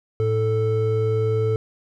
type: tone pair together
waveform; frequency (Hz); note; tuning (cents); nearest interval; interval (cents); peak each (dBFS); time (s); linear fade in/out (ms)
triangle; 110 / 440; A2 / A4; 0 / 0; 2 octaves; 2400; -19; 0.2-1.56; 0
effects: none